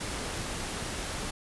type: noise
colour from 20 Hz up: pink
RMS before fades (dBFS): -35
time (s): 0-1.31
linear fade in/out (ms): 10
effects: resampled to 24000 Hz